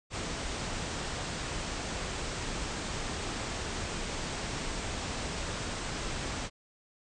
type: low-pass noise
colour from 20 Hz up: pink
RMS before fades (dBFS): -36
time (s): 0.1-6.5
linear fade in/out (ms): 50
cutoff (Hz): 8600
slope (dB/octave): 96
effects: none